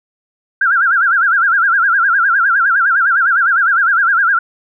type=tone with vibrato; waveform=sine; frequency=1480 Hz; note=F#6; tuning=in tune; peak=-9 dBFS; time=0.61-4.39 s; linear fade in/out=5 ms; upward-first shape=sine; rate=9.8 Hz; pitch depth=180 cents each way; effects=none